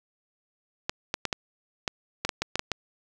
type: clicks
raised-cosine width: 0.2 ms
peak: -9 dBFS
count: 11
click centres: 0.895 / 1.141 / 1.253 / 1.328 / 1.878 / 2.25 / 2.292 / 2.42 / 2.556 / 2.594 / 2.717 s
effects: 8-bit